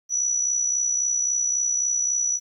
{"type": "tone with amplitude modulation", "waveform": "sine", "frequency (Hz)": 5900, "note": "F#8", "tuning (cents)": -6, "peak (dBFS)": -18, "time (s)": [0.09, 2.4], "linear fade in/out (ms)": 50, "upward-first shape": "sine", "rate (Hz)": 63.7, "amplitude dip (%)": 55, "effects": ["10-bit"]}